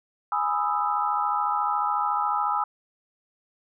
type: chord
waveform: sine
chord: E major seventh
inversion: first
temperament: equal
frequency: 830.6 / 987.8 / 1244.5 / 1318.5 Hz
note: G#5 / B5 / D#6 / E6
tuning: 0 / 0 / 0 / 0 cents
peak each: -27 / -29 / -28 / -28 dBFS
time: 0.32-2.64 s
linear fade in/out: 2 ms
effects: none